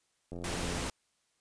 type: click train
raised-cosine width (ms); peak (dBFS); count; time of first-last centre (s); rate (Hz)
2; -29; 49; 0.32-0.875; 86.5
type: noise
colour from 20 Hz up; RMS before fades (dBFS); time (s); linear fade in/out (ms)
pink; -36; 0.44-0.9; 2
effects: white hiss -75 dBFS RMS until 1.4 s + resampled to 22050 Hz